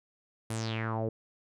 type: tone with low-pass filter sweep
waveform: sawtooth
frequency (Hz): 112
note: A2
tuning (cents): +31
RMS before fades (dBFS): -33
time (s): 0.5-1.09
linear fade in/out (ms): 5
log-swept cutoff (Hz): 11000 to 430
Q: 5.1
effects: none